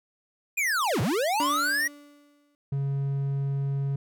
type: linear two-way sweep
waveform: square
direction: down then up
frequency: 2489 to 93 to 1939 Hz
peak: -24 dBFS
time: 0.57-1.88 s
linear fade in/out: 10 ms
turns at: 1.01 s
type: tone with exponential decay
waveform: 35% pulse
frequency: 290.1 Hz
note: D4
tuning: 21 cents flat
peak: -25 dBFS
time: 1.4-2.55 s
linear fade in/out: 1 ms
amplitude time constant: 250 ms
type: tone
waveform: triangle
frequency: 138.59 Hz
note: C#3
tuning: in tune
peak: -23 dBFS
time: 2.72-3.96 s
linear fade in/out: 5 ms
effects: none